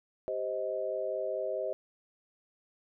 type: chord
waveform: sine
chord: C minor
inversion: second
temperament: just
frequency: 392.4 / 523.3 / 627.9 Hz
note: G4 / C5 / Eb5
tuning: +2 / 0 / +16 cents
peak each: -38 / -35 / -34 dBFS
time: 0.28-1.73 s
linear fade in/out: 0 ms
effects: none

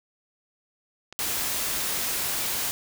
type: click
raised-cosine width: 0.2 ms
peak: -23 dBFS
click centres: 1.126 s
type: noise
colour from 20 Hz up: white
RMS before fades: -28 dBFS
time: 1.19-2.71 s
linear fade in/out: 0 ms
effects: none

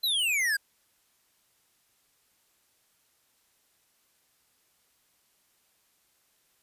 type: exponential sweep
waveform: square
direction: down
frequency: 4133 to 1577 Hz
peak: -25 dBFS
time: 0.03-0.57 s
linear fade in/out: 10 ms
effects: white hiss -69 dBFS RMS until 6.62 s + resampled to 32000 Hz

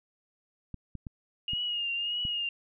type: clicks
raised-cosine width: 5 ms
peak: -26 dBFS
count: 5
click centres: 0.743 / 0.953 / 1.068 / 1.534 / 2.252 s
type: tone with vibrato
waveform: sine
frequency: 2850 Hz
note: F7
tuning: 34 cents sharp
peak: -29 dBFS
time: 1.48-2.49 s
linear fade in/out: 2 ms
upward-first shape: triangle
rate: 1.7 Hz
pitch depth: 56 cents each way
effects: none

